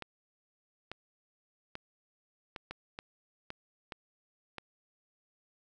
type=clicks; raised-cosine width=0.3 ms; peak=-24 dBFS; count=9; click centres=0.023 / 0.916 / 1.754 / 2.562 / 2.71 / 2.989 / 3.504 / 3.922 / 4.583 s; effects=none